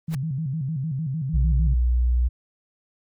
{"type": "noise with exponential growth", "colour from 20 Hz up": "pink", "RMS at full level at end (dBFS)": -30, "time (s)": [0.07, 0.15], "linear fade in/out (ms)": 5, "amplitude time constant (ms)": 16}
{"type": "tone with vibrato", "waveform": "sine", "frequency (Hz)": 146.1, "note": "D3", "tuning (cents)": -9, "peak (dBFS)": -24, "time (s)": [0.08, 1.74], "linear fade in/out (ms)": 5, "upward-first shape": "square", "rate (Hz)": 6.6, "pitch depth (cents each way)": 170}
{"type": "tone", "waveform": "sine", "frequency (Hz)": 60.8, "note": "B1", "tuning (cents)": -26, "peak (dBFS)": -17, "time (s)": [1.33, 2.29], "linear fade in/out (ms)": 20}
{"effects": []}